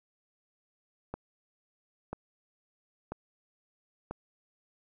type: click train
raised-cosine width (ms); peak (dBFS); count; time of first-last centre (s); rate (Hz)
1; -22; 4; 1.14-4.11; 1.01
effects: none